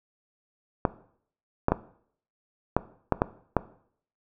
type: clicks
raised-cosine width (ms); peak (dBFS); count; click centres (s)
1; -6; 7; 0.852 / 1.684 / 1.72 / 2.766 / 3.123 / 3.219 / 3.567
effects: noise-tail reverb RT60 0.6 s tail -17 dB re dry